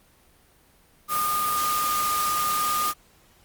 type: tone in noise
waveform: sine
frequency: 1219 Hz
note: D#6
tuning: 36 cents flat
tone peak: -23 dBFS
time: 1.08-2.94 s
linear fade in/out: 50 ms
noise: white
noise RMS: -29 dBFS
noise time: 1.08-2.94 s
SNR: +3 dB
effects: pink hiss -58 dBFS RMS until 3.44 s + Opus 32 kbps